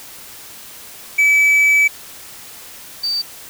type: tone pair in turn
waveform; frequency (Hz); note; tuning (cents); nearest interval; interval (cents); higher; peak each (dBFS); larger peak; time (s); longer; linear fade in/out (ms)
triangle / sine; 2297 / 4623; D7 / D8; -39 / -28; octave; 1211; second; -8 / -17; first; 1.18-1.88 / 3.03-3.22; first; 10
effects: white hiss -37 dBFS RMS until 3.49 s